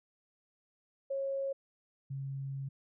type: tone pair in turn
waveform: sine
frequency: 546 / 136.5 Hz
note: C#5 / C#3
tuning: -26 / -26 cents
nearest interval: 2 octaves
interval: 2400 cents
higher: first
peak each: -32 / -36 dBFS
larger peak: first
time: 1.1-1.53 / 2.1-2.69 s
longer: second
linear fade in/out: 10 ms
effects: none